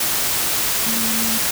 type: tone in noise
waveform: sine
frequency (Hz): 225.9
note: A3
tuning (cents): +46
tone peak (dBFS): -25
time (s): 0.86-1.38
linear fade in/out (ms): 5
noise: white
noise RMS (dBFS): -20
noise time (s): 0-1.51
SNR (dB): -8
effects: none